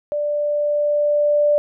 sine tone with level ramp, 589 Hz, D5, 5 cents sharp, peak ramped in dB -19 to -12 dBFS, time 0.12-1.58 s, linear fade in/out 0 ms, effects none

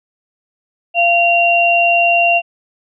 sine tone pair together, 690 / 2760 Hz, F5 / F7, -21 / -21 cents, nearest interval 2 octaves, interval 2400 cents, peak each -12 dBFS, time 0.94-2.42 s, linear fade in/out 50 ms, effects none

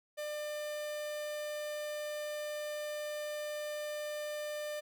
45% pulse tone, 598 Hz, D5, 31 cents sharp, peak -37 dBFS, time 0.17-4.81 s, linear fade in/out 20 ms, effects none

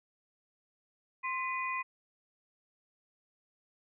sine tone cluster, 1046 / 2006 / 2466 Hz, C6 / B6 / D#7, -1 / +26 / -16 cents, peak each -35 / -38 / -38 dBFS, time 1.23-1.83 s, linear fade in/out 20 ms, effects none

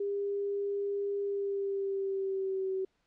sine tone with pitch glide, 402.1 to 380.2 Hz, G4 to F#4, +44 to +47 cents, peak -30 dBFS, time 0-2.85 s, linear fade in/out 5 ms, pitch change -97 cents, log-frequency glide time 1.22-2.72 s, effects pink hiss -75 dBFS RMS until 3.06 s + low-pass 5000 Hz 12 dB/octave

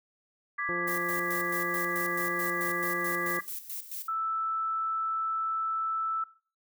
sine chord, G# diminished, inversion second, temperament equal, 1174.7 / 1661.2 / 1975.5 Hz, D6 / G#6 / B6, 0 / 0 / 0 cents, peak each -34 dBFS, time 0.58-3.41 s, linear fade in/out 10 ms
harmonic tone, 174.61 Hz, F3, in tune, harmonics 1 / 2 / 3 / 4 / 5, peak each -41 / -35 / -40 / -53 / -49 dBFS, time 0.69-3.39 s, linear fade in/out 0 ms
violet noise with tremolo, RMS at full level -37 dBFS, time 0.87-4.08 s, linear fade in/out 10 ms, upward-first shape square, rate 4.6 Hz, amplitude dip 70%
sine tone, 1318.5 Hz, E6, in tune, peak -28 dBFS, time 4.08-6.24 s, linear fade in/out 5 ms
effects noise-tail reverb RT60 0.4 s tail -19 dB re dry

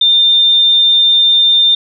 sine tone, 3605 Hz, A7, 41 cents sharp, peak -6 dBFS, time 0.01-1.75 s, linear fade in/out 5 ms, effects none

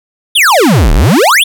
square exponential two-way sweep, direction down then up, 3716 to 33.3 to 3716 Hz, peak -5 dBFS, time 0.35-1.44 s, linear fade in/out 10 ms, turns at 0.93 s, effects none

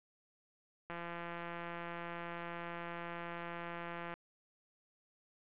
click train, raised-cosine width 0.5 ms, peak -29 dBFS, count 555, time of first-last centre 0.9-4.14 s, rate 171 Hz, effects resampled to 8000 Hz + 10-bit

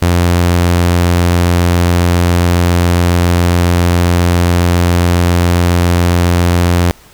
sawtooth tone, 87.31 Hz, F2, in tune, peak -4 dBFS, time 0.02-6.91 s, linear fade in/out 0 ms, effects pink hiss -42 dBFS RMS until 7.13 s

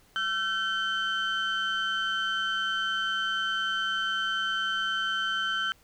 sine tone cluster, 1345 / 1538 / 3078 Hz, E6 / G6 / G7, +34 / -33 / -32 cents, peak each -31 / -28 / -30 dBFS, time 0.16-5.72 s, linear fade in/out 0 ms, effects tanh soft clip ceiling -21 dBFS + pink hiss -61 dBFS RMS until 5.83 s

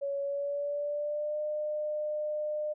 sine tone with pitch glide, 560 to 603.7 Hz, C#5 to D5, +18 to +48 cents, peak -30 dBFS, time 0.01-2.74 s, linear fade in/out 20 ms, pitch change +130 cents, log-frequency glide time 0.22-1.39 s, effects none

